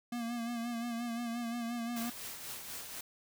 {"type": "tone with vibrato", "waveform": "square", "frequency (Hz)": 235.2, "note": "A#3", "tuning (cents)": 16, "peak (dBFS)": -36, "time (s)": [0.12, 2.1], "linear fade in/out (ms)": 5, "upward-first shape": "sine", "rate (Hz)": 5.7, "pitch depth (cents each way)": 44}
{"type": "noise with tremolo", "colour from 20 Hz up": "white", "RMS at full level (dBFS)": -42, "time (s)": [1.96, 3.01], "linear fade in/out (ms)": 5, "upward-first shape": "triangle", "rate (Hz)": 4.1, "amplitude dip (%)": 50}
{"effects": []}